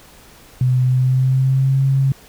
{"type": "tone with pitch glide", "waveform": "sine", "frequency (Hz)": [127, 135.33], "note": ["B2", "C#3"], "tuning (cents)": [49, -41], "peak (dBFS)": -12, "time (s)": [0.61, 2.12], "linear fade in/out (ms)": 2, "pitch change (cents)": 110, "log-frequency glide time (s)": [0.85, 1.8], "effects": ["pink hiss -45 dBFS RMS until 2.28 s"]}